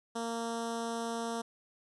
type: tone with notch filter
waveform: 10% pulse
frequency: 230.8 Hz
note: A#3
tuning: 17 cents flat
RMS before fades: -36 dBFS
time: 0.15-1.42 s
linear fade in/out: 10 ms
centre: 2200 Hz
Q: 0.81
effects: resampled to 24000 Hz